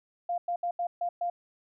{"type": "tone bursts at uneven times", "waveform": "sine", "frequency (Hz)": 698.5, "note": "F5", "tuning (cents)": 0, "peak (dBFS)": -27, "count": 6, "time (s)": [[0.29, 0.38], [0.48, 0.56], [0.63, 0.71], [0.79, 0.87], [1.01, 1.09], [1.21, 1.3]], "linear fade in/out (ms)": 5, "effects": []}